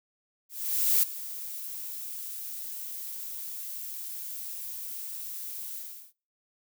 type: noise with ADSR envelope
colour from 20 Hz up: violet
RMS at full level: -22 dBFS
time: 0.49-6.13 s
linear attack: 540 ms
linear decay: 6 ms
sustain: -16 dB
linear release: 370 ms
effects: noise-tail reverb RT60 0.4 s tail -25 dB re dry